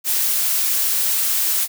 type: noise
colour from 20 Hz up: blue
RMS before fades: -19 dBFS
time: 0.04-1.68 s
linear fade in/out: 50 ms
effects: none